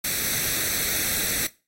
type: noise with comb filter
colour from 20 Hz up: white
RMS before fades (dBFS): -25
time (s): 0.04-1.47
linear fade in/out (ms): 5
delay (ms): 0.5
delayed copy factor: +0.7
effects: noise-tail reverb RT60 0.3 s tail -20 dB re dry + AAC 48 kbps